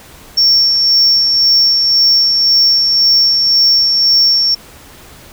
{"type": "tone with tremolo", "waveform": "sine", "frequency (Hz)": 5470, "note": "F8", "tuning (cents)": -37, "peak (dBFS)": -4, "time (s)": [0.37, 4.55], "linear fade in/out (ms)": 10, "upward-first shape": "sine", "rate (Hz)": 1.9, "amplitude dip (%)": 40, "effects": ["tanh soft clip ceiling -4 dBFS", "pink hiss -38 dBFS RMS until 5.32 s"]}